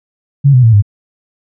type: tone with pitch steps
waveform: sine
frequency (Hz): 140 / 126.18 / 113.72 / 102.49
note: C#3 / B2 / A#2 / G#2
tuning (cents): +18 / +38 / -42 / -22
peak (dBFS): -3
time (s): 0.44-0.824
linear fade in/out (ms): 20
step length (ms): 96
effects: none